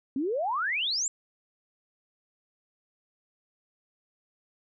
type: exponential sweep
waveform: sine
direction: up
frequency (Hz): 252.3 to 7700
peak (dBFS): -26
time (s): 0.16-1.08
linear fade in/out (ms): 2
effects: none